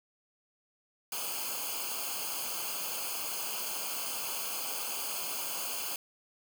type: noise with comb filter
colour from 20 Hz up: white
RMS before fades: -36 dBFS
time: 1.12-5.96 s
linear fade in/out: 2 ms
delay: 0.53 ms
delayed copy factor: -0.9
effects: none